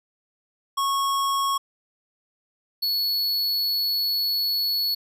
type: tone pair in turn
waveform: square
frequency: 1100 / 4400 Hz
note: C#6 / C#8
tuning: -14 / -14 cents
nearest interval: 2 octaves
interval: 2400 cents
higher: second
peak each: -22 dBFS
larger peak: neither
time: 0.77-1.58 / 2.82-4.95 s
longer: second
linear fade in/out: 10 ms
effects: resampled to 32000 Hz